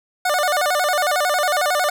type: tone with vibrato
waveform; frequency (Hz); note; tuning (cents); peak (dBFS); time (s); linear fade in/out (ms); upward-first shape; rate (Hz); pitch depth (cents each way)
25% pulse; 659.3; E5; 0; -13; 0.25-1.9; 5; square; 11; 180
effects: none